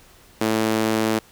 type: tone with high-pass filter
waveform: sawtooth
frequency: 110.1 Hz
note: A2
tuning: 2 cents sharp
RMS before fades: -21 dBFS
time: 0.41-1.19 s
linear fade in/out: 5 ms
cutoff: 280 Hz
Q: 1.4
effects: pink hiss -51 dBFS RMS until 1.31 s